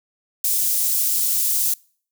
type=high-pass noise; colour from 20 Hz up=white; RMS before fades=-20 dBFS; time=0.44-1.74 s; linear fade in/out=5 ms; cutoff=7200 Hz; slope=12 dB/octave; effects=noise-tail reverb RT60 0.5 s tail -26 dB re dry

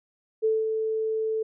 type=tone with ADSR envelope; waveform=sine; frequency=440 Hz; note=A4; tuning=in tune; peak=-19 dBFS; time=0.42-1.43 s; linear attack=27 ms; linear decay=200 ms; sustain=-5 dB; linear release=7 ms; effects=none

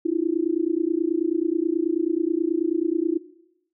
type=tone with amplitude modulation; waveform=sine; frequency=331.7 Hz; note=E4; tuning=11 cents sharp; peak=-16 dBFS; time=0.05-3.18 s; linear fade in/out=10 ms; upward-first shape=sine; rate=29.3 Hz; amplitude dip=100%; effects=noise-tail reverb RT60 0.9 s tail -20 dB re dry

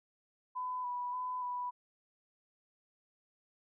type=tone with pitch steps; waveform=sine; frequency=1005 / 982 / 1004 / 986 Hz; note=B5 / B5 / B5 / B5; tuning=+30 / -10 / +28 / -3 cents; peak=-35 dBFS; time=0.55-1.71 s; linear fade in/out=20 ms; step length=290 ms; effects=none

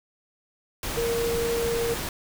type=tone in noise; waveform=sine; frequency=466.2 Hz; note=A#4; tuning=in tune; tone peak=-24 dBFS; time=0.97-1.94 s; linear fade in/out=2 ms; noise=pink; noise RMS=-31 dBFS; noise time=0.83-2.09 s; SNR=+4 dB; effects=none

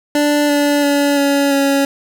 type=tone with pitch steps; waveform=25% pulse; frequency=293.5 / 289.5 / 285.5 / 281.5 / 277.7 Hz; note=D4 / D4 / D4 / C#4 / C#4; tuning=-1 / -25 / -49 / +27 / +3 cents; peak=-8 dBFS; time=0.15-1.85 s; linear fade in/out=2 ms; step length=340 ms; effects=none

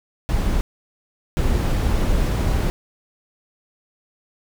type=noise bursts at uneven times; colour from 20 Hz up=brown; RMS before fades=-19 dBFS; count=2; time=0.29-0.61 / 1.37-2.7 s; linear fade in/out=0 ms; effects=none

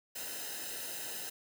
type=noise with comb filter; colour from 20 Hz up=white; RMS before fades=-41 dBFS; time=0.15-1.3 s; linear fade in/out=10 ms; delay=0.88 ms; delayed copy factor=-0.75; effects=none

